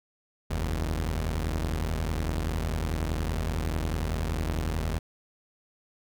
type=tone pair together; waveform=sawtooth; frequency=44.89 / 78.9 Hz; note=F1 / D#2; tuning=+48 / +25 cents; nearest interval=minor seventh; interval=977 cents; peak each=-26 dBFS; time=0.5-4.99 s; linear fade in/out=10 ms; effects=none